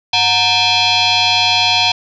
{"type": "tone with frequency modulation", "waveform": "sine", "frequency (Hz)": 100, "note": "G2", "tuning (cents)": 35, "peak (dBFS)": -10, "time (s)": [0.13, 1.92], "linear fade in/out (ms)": 5, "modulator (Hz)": 828, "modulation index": 5.3, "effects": []}